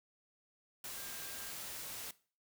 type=tone in noise; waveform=sine; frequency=1601 Hz; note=G6; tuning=36 cents sharp; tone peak=-56 dBFS; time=0.97-1.51 s; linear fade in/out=2 ms; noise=white; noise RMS=-45 dBFS; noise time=0.84-2.11 s; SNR=-14 dB; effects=noise-tail reverb RT60 0.4 s tail -19 dB re dry